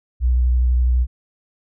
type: tone with vibrato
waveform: sine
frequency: 61.74 Hz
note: B1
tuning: in tune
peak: -13 dBFS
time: 0.2-1.07 s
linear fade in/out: 50 ms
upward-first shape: square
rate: 12 Hz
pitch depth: 20 cents each way
effects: none